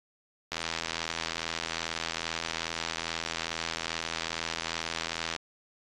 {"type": "click train", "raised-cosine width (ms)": 0.2, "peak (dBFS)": -14, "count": 400, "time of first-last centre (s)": [0.52, 5.362], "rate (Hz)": 82.4, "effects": ["AAC 32 kbps"]}